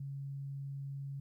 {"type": "tone", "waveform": "sine", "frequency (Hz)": 138.59, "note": "C#3", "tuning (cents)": 0, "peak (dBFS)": -39, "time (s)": [0, 1.2], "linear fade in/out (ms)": 5, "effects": ["13-bit"]}